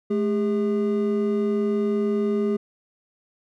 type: tone pair together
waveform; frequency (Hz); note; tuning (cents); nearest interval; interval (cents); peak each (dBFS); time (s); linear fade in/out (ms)
triangle; 214.6 / 405.1; A3 / G#4; -43 / -43; major seventh; 1100; -21; 0.1-2.57; 10
effects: none